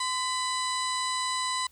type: harmonic tone with a mistuned harmonic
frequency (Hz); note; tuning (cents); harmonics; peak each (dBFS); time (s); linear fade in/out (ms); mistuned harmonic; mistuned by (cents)
996; B5; +14; 1 / 2 / 3 / 4 / 5 / 6 / 7 / 8 / 9; -30 / -36 / -41 / -33 / -41 / -47 / -47 / -39 / -41; 0-1.67; 5; 1; +55
effects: added 67 Hz sine -62 dBFS peak until 1.71 s + white hiss -62 dBFS RMS until 1.71 s